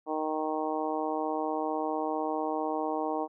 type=harmonic tone; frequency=155.56 Hz; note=D#3; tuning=in tune; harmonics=2 / 3 / 4 / 5 / 6 / 7; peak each=-34 / -35 / -36 / -34 / -37 / -40 dBFS; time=0.06-3.28 s; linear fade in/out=50 ms; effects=none